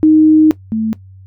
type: tone pair in turn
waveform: sine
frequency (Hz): 311.1 / 220.4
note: D#4 / A3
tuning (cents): 0 / +3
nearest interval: tritone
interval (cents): 597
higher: first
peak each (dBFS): -4 / -13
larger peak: first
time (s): 0.03-0.51 / 0.72-0.93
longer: first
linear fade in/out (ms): 0
effects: noise-tail reverb RT60 0.1 s tail -17 dB re dry + added 95 Hz sine -35 dBFS peak until 1.26 s